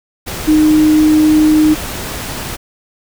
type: tone in noise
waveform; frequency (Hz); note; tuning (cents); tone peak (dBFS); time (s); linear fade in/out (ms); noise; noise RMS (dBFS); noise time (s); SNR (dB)
sine; 307.9; D#4; -18; -6; 0.47-1.75; 20; pink; -23; 0.26-2.57; +14
effects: none